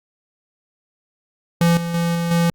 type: tone with level steps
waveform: square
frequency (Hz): 169.7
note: F3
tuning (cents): -49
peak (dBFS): -13 / -23 / -18 / -20 / -15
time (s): 1.61-2.5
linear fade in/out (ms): 2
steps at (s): 1.77 / 1.94 / 2.15 / 2.31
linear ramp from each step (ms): 2
effects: Opus 48 kbps